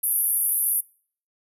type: band-pass noise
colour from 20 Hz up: white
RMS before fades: -23 dBFS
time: 0.03-0.81 s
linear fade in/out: 10 ms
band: 9900 to 13000 Hz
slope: 96 dB/octave
effects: noise-tail reverb RT60 0.5 s tail -25 dB re dry